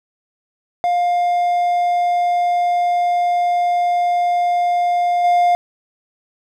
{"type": "tone with level steps", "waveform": "triangle", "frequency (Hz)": 705, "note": "F5", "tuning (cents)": 16, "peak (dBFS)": [-12, -9], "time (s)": [0.84, 5.55], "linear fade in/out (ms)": 0, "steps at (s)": 5.24, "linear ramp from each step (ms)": 5, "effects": []}